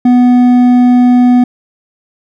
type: tone with hard clipping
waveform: triangle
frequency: 246.9 Hz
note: B3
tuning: in tune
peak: -5 dBFS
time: 0.05-1.44 s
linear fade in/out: 5 ms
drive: 9 dB
effects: none